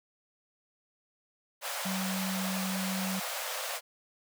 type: high-pass noise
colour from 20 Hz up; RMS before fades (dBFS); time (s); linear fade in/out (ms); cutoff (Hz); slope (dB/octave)
pink; -36; 1.61-3.81; 50; 500; 96
type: tone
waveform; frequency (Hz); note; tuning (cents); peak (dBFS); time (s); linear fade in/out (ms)
sine; 189.4; F#3; +41; -32; 1.85-3.2; 10
effects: none